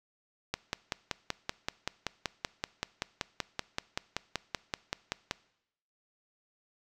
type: click train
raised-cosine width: 0.2 ms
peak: -13 dBFS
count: 26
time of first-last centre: 0.54-5.311 s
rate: 5.24 Hz
effects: noise-tail reverb RT60 0.8 s tail -21 dB re dry